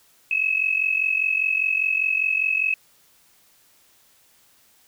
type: tone pair together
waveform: sine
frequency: 2554 / 2599 Hz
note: D#7 / E7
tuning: +45 / -25 cents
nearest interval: unison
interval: 30 cents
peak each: -22 / -22 dBFS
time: 0.31-2.74 s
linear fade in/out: 2 ms
effects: white hiss -58 dBFS RMS until 4.87 s